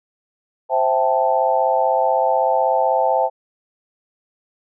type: chord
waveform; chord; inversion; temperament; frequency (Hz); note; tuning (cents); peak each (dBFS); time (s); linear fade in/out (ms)
sine; A minor seventh; first; equal; 523.3 / 659.3 / 784 / 880; C5 / E5 / G5 / A5; 0 / 0 / 0 / 0; -20; 0.69-3.3; 50
effects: none